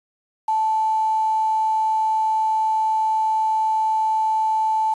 sine tone with quantisation, 876 Hz, A5, 8 cents flat, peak -17 dBFS, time 0.48-4.94 s, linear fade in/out 5 ms, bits 7, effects resampled to 24000 Hz

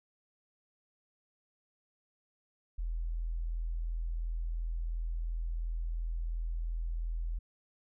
sine tone, 41.43 Hz, E1, 9 cents sharp, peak -32 dBFS, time 2.78-7.39 s, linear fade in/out 10 ms, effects none

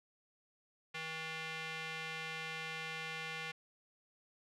square tone with band-pass filter, 160 Hz, D#3, 49 cents sharp, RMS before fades -43 dBFS, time 0.94-3.52 s, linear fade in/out 10 ms, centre 2400 Hz, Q 1.8, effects none

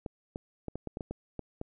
clicks, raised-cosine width 2 ms, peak -23 dBFS, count 10, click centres 0.062 / 0.359 / 0.683 / 0.756 / 0.873 / 0.971 / 1.008 / 1.11 / 1.393 / 1.614 s, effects none

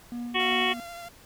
triangle tone with tremolo, 240 Hz, B3, 49 cents flat, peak -29 dBFS, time 0.12-0.8 s, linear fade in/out 0 ms, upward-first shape sine, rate 2.8 Hz, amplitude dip 45%
harmonic tone, 370 Hz, F#4, in tune, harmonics 1 / 2 / 3 / 5 / 6 / 7 / 8 / 9, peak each -31 / -31 / -31 / -31 / -31 / -31 / -31 / -31 dBFS, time 0.34-0.74 s, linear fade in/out 20 ms
sawtooth tone with vibrato, 688 Hz, F5, 26 cents flat, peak -35 dBFS, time 0.39-1.09 s, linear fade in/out 10 ms, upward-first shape sine, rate 12 Hz, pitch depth 18 cents each way
effects pink hiss -53 dBFS RMS until 1.25 s

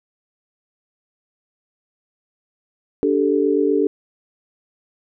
sine chord, D suspended fourth, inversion none, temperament equal with one note detuned, 291.6 / 392 / 440 Hz, D4 / G4 / A4, -12 / 0 / 0 cents, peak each -19 dBFS, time 3.03-3.87 s, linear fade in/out 0 ms, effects none

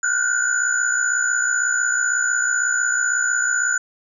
sine tone cluster, 1428 / 1484 / 1550 / 6950 Hz, F6 / F#6 / G6 / A8, +38 / +5 / -20 / -22 cents, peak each -23 dBFS, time 0.03-3.78 s, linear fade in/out 5 ms, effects none

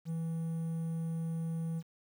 triangle tone with quantisation, 164 Hz, E3, 9 cents flat, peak -31 dBFS, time 0.05-1.83 s, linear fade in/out 50 ms, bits 10, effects none

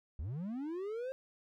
triangle linear sweep, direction up, 61.74 to 537 Hz, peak -35 dBFS, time 0.19-1.12 s, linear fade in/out 0 ms, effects none

